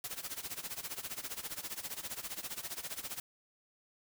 white noise with tremolo, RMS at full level -39 dBFS, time 0.04-3.2 s, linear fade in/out 2 ms, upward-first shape sine, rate 15 Hz, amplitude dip 85%, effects none

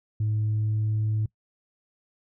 sine tone with pitch glide, 107.3 to 107.98 Hz, A2 to A2, -43 to -32 cents, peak -21 dBFS, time 0.2-1.26 s, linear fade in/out 5 ms, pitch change +11 cents, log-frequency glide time 0.4-1.02 s, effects noise-tail reverb RT60 0.1 s tail -22 dB re dry + tanh soft clip ceiling -20 dBFS

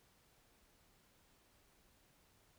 silence, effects pink hiss -71 dBFS RMS until 2.58 s

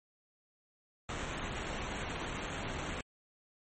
pink noise with sample-and-hold, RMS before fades -39 dBFS, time 1.09-3.01 s, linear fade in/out 2 ms, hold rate 4900 Hz, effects MP3 32 kbps

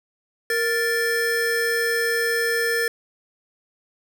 square tone pair together, 466.2 / 1760.1 Hz, A#4 / A6, 0 / 0 cents, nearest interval octave + major seventh, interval 2300 cents, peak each -24 / -23 dBFS, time 0.5-2.88 s, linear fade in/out 2 ms, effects none

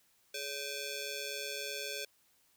10% pulse ring-modulated tone, 987.8 Hz, B5, in tune, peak -26 dBFS, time 0.34-2.05 s, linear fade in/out 5 ms, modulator 1410 Hz, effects white hiss -70 dBFS RMS until 2.56 s

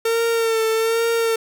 45% pulse tone with vibrato, 453.2 Hz, A#4, 49 cents flat, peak -17 dBFS, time 0.05-1.36 s, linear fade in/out 5 ms, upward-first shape sine, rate 1.2 Hz, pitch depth 34 cents each way, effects none

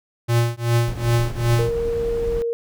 square tone with tremolo, 117.9 Hz, A#2, 20 cents sharp, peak -14 dBFS, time 0.28-1.73 s, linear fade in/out 20 ms, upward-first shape triangle, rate 2.6 Hz, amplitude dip 100%
brown noise, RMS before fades -29 dBFS, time 0.88-2.42 s, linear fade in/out 0 ms
sine tone, 466.2 Hz, A#4, in tune, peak -20 dBFS, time 1.59-2.53 s, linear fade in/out 0 ms
effects none

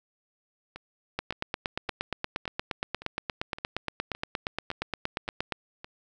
two click trains, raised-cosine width 0.3 ms, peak -24 / -13 dBFS, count 10 / 38, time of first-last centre 0.76-5.845 / 1.19-5.523 s, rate 1.77 / 8.54 Hz, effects none

